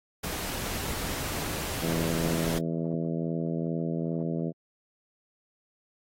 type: noise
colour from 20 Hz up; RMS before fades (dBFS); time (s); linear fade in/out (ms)
pink; -34; 0.23-2.59; 10
type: harmonic tone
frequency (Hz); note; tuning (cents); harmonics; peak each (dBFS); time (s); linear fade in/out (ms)
82.41; E2; 0; 2 / 3 / 4 / 5 / 6 / 7 / 8; -30 / -34 / -36 / -38 / -40 / -41 / -42; 1.8-4.53; 50
effects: AAC 48 kbps